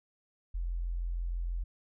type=tone; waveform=sine; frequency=43.13 Hz; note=F1; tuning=21 cents flat; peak=-31 dBFS; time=0.54-1.64 s; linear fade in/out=10 ms; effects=none